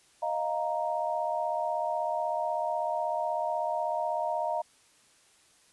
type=chord; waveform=sine; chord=Eb suspended second; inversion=none; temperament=equal; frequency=622.3 / 698.5 / 932.3 Hz; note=Eb5 / F5 / Bb5; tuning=0 / 0 / 0 cents; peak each=-32 dBFS; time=0.22-4.62 s; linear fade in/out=10 ms; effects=white hiss -62 dBFS RMS until 5.72 s + resampled to 24000 Hz